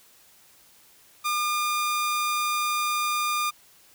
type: tone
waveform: sawtooth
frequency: 1208 Hz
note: D6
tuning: 48 cents sharp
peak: -20 dBFS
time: 1.24-3.51 s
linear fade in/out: 20 ms
effects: white hiss -56 dBFS RMS until 3.94 s